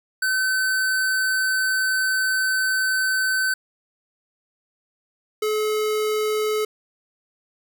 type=tone pair in turn; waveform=square; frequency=1527 / 428.5 Hz; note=G6 / A4; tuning=-46 / -46 cents; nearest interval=octave + minor seventh; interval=2200 cents; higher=first; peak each=-20 / -21 dBFS; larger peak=first; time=0.22-3.54 / 5.42-6.65 s; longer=first; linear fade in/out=5 ms; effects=none